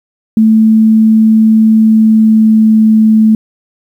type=tone with pitch glide; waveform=sine; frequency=220 to 218.6 Hz; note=A3 to A3; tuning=0 to -11 cents; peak=-3 dBFS; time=0.37-3.35 s; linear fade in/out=2 ms; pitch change=-11 cents; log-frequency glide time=1.77-2.83 s; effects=7-bit